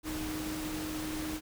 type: tone in noise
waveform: sine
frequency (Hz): 310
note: D#4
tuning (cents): -6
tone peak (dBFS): -36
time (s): 0.03-1.41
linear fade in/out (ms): 50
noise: pink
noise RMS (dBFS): -40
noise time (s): 0.03-1.41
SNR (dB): +1
effects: none